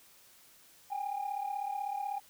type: tone pair together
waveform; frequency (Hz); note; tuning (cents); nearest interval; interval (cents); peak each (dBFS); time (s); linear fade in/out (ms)
sine; 783 / 819.1; G5 / G#5; -2 / -24; minor second; 78; -36 / -34; 0.9-2.2; 20
effects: tanh soft clip ceiling -29 dBFS + white hiss -60 dBFS RMS until 2.29 s